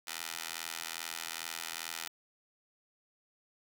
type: tone with high-pass filter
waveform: 15% pulse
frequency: 82.41 Hz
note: E2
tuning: in tune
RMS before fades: -41 dBFS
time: 0.07-2.08 s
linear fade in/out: 5 ms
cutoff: 1800 Hz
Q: 0.52
effects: none